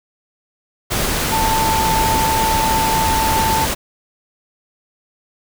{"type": "tone in noise", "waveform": "sine", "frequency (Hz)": 888, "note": "A5", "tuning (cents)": 16, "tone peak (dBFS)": -16, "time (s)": [1.31, 3.66], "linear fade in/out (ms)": 20, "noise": "pink", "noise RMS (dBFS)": -19, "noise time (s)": [0.9, 3.75], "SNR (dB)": 0, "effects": []}